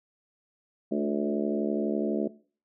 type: harmonic tone with a mistuned harmonic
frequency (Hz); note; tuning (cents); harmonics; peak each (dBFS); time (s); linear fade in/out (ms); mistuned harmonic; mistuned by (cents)
72; D2; -34; 3 / 4 / 5 / 6 / 7 / 8 / 9; -29 / -31 / -31 / -36 / -39 / -37 / -37; 0.91-2.28; 10; 4; +23
effects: noise-tail reverb RT60 0.4 s tail -19 dB re dry